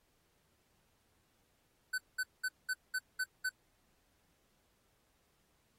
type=tone bursts; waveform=square; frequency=1513 Hz; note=F#6; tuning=38 cents sharp; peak=-33 dBFS; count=7; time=1.93-3.494 s; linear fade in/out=10 ms; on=52 ms; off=200 ms; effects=pink hiss -75 dBFS RMS until 5.78 s + AAC 48 kbps